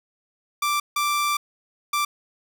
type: tone bursts at uneven times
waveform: sawtooth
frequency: 1174.7 Hz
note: D6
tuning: in tune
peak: -17 dBFS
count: 3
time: 0.62-0.8 / 0.96-1.37 / 1.93-2.05 s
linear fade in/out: 5 ms
effects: none